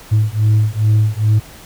sine beating tone pair, 106.4 / 108.8 Hz, G#2 / A2, +42 / -19 cents, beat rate 2.4 Hz, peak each -12 dBFS, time 0.11-1.4 s, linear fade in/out 20 ms, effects tanh soft clip ceiling -7 dBFS + pink hiss -39 dBFS RMS until 1.65 s

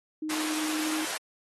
sine tone with pitch glide, 310 to 312 Hz, D#4 to D#4, -6 to +5 cents, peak -30 dBFS, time 0.22-1.05 s, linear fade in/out 5 ms, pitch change +11 cents, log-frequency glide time 0.76-0.9 s
pink high-pass noise, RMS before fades -34 dBFS, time 0.29-1.18 s, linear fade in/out 10 ms, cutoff 780 Hz, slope 12 dB/octave
effects AAC 32 kbps

